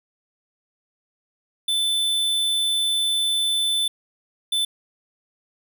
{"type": "tone bursts at uneven times", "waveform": "square", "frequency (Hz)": 3520, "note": "A7", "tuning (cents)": 0, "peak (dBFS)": -20, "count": 2, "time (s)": [[1.68, 3.88], [4.52, 4.65]], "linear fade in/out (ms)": 5, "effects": []}